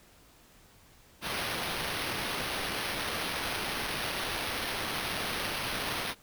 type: noise with sample-and-hold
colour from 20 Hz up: violet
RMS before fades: -34 dBFS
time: 1.21-6.15 s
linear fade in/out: 50 ms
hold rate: 7350 Hz
effects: pink hiss -59 dBFS RMS until 6.22 s